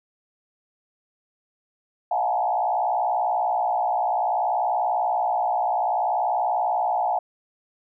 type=tone with frequency modulation; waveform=sine; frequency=784 Hz; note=G5; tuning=in tune; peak=-20 dBFS; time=2.11-7.19 s; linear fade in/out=5 ms; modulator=60.6 Hz; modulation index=1.9; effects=none